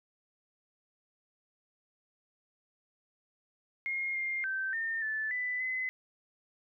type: tone with pitch steps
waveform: sine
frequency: 2140 / 2115 / 1552 / 1815 / 1748 / 1993 / 2031 Hz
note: C7 / C7 / G6 / A#6 / A6 / B6 / B6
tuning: +38 / +18 / -18 / -47 / -12 / +15 / +48 cents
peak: -31 dBFS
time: 3.86-5.89 s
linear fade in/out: 0 ms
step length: 290 ms
effects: none